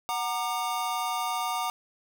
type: chord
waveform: square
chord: Gb augmented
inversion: none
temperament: equal with one note detuned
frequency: 740 / 932.3 / 1200.7 Hz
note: Gb5 / Bb5 / D6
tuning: 0 / 0 / +38 cents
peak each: -33 dBFS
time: 0.09-1.7 s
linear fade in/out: 0 ms
effects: none